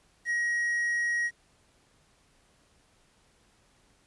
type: tone with quantisation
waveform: triangle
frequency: 1895 Hz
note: A#6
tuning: 28 cents sharp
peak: -24 dBFS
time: 0.25-1.31 s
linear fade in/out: 50 ms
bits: 9
effects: pink hiss -65 dBFS RMS until 4.06 s + resampled to 24000 Hz